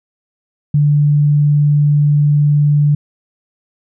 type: tone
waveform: sine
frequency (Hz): 146.83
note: D3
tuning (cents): 0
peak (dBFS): -8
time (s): 0.74-2.95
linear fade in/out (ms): 5
effects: none